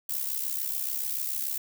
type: noise with amplitude modulation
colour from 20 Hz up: violet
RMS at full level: -28 dBFS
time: 0.09-1.58 s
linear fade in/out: 5 ms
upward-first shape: sine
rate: 66.9 Hz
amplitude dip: 70%
effects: none